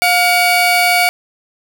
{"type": "tone pair together", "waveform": "35% pulse", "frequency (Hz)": [712, 2262], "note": ["F5", "C#7"], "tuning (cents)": [33, 34], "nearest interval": "octave + minor sixth", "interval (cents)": 2001, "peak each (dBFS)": -11, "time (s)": [0.02, 1.09], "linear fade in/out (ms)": 0, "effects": []}